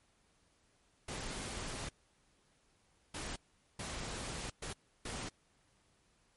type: noise bursts at uneven times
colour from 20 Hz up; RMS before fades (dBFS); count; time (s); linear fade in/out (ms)
pink; -42; 5; 1.08-1.89 / 3.14-3.36 / 3.79-4.5 / 4.62-4.73 / 5.05-5.29; 5
effects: pink hiss -72 dBFS RMS until 6.36 s + MP3 48 kbps